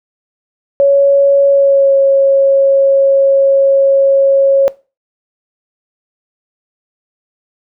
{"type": "tone with pitch glide", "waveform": "sine", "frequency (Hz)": [558, 547.8], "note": ["C#5", "C#5"], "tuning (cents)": [11, -21], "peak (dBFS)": -5, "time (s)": [0.8, 4.68], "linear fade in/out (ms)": 0, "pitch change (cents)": -32, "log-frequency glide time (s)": [1.49, 1.95], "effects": ["noise-tail reverb RT60 0.3 s tail -20 dB re dry"]}